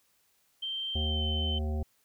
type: tone with pitch glide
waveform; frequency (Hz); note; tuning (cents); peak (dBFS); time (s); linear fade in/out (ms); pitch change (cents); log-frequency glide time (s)
sine; 3136 to 3075; G7 to G7; 0 to -34; -32; 0.62-1.59; 10; -34; 1.03-1.23
type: harmonic tone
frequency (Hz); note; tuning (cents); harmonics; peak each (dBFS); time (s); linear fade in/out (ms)
76.3; D#2; -33; 1 / 3 / 5 / 7 / 9 / 10; -29 / -39 / -43 / -46 / -48 / -49; 0.95-1.83; 5
effects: white hiss -70 dBFS RMS until 2.04 s